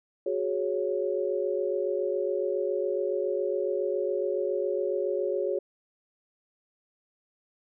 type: chord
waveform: sine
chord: F# suspended second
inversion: none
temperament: equal with one note detuned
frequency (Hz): 368.1 / 415.3 / 554.4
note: F#4 / G#4 / C#5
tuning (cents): -9 / 0 / 0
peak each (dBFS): -30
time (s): 0.26-5.59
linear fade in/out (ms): 5
effects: none